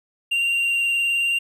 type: tone with vibrato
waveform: triangle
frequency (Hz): 2772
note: F7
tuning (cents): -14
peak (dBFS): -17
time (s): 0.31-1.39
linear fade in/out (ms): 10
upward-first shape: square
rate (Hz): 19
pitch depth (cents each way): 11
effects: none